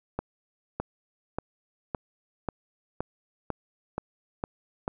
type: accelerating click train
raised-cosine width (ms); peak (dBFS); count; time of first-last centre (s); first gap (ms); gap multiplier
1; -15; 10; 0.19-4.879; 610; 0.96
effects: none